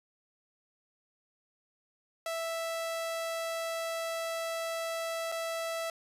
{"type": "tone with dropouts", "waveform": "sawtooth", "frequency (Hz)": 659.3, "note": "E5", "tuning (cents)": 0, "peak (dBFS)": -29, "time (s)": [2.26, 5.9], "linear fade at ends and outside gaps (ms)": 2, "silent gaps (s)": [5.318, 5.322], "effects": ["resampled to 32000 Hz"]}